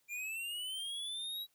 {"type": "linear sweep", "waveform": "square", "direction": "up", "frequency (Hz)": [2371, 3900], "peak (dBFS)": -39, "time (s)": [0.08, 1.47], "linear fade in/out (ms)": 50, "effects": ["white hiss -75 dBFS RMS until 1.54 s"]}